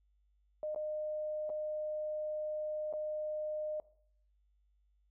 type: tone with dropouts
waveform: sine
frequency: 611 Hz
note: D#5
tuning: 32 cents flat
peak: -35 dBFS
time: 0.63-3.8 s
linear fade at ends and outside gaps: 1 ms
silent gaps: 0.747-0.76 / 1.494-1.5 / 2.927-2.936 s
effects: noise-tail reverb RT60 0.6 s tail -19 dB re dry + added 50 Hz sine -69 dBFS peak until 5.1 s